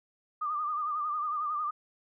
sine tone with vibrato, 1207 Hz, D6, 47 cents sharp, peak -29 dBFS, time 0.41-1.71 s, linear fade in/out 10 ms, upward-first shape triangle, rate 11 Hz, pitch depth 76 cents each way, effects none

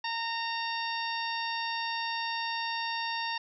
harmonic tone, 920 Hz, A#5, 23 cents flat, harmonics 1 / 2 / 3 / 4 / 5 / 6, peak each -34 / -37 / -39 / -40 / -41 / -42 dBFS, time 0.04-3.38 s, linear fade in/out 5 ms, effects none

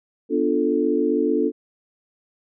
sine chord, B half-diminished seventh, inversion none, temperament equal, 246.9 / 293.7 / 349.2 / 440 Hz, B3 / D4 / F4 / A4, 0 / 0 / 0 / 0 cents, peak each -25 / -22 / -24 / -22 dBFS, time 0.29-1.52 s, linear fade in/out 50 ms, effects none

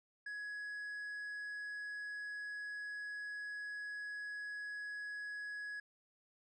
triangle tone, 1676 Hz, G#6, 15 cents sharp, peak -40 dBFS, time 0.26-5.8 s, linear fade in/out 5 ms, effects resampled to 24000 Hz

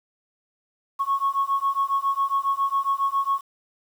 sine beating tone pair, 1097 / 1104.3 Hz, C#6 / C#6, -18 / -7 cents, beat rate 7.3 Hz, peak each -23 dBFS, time 0.99-3.41 s, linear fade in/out 20 ms, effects tanh soft clip ceiling -14 dBFS + 8-bit

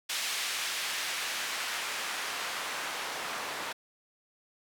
white noise with band-pass filter sweep, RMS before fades -35 dBFS, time 0.09-3.73 s, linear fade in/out 10 ms, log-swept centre 2800 to 900 Hz, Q 0.71, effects none

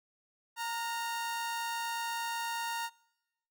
sawtooth tone pair together, 925.2 / 1422 Hz, A#5 / F6, -13 / +31 cents, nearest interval perfect fifth, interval 744 cents, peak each -31 / -39 dBFS, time 0.56-2.9 s, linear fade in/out 50 ms, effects noise-tail reverb RT60 1.0 s tail -26 dB re dry

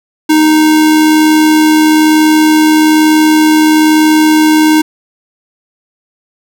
square tone with amplitude modulation, 310.1 Hz, D#4, 6 cents flat, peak -4 dBFS, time 0.29-4.82 s, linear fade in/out 10 ms, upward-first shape sine, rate 81.1 Hz, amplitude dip 25%, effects none

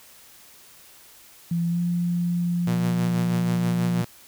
sine tone with pitch glide, 170 to 174.17 Hz, F3 to F3, -46 to -4 cents, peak -21 dBFS, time 1.51-4.02 s, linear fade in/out 5 ms, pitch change +42 cents, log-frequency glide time 1.69-1.8 s
sawtooth tone with tremolo, 119.1 Hz, A#2, 38 cents sharp, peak -21 dBFS, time 2.67-4.05 s, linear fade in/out 5 ms, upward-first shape sine, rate 6.2 Hz, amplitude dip 40%
effects white hiss -50 dBFS RMS until 4.27 s

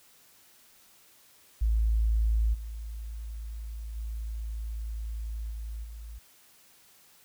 sine tone with level steps, 55.1 Hz, A1, 3 cents sharp, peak -22 / -35 / -32 / -34 / -39 dBFS, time 1.61-6.19 s, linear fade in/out 10 ms, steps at 2.53 / 3.95 / 5.5 / 5.83 s, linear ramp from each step 20 ms, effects white hiss -59 dBFS RMS until 7.24 s

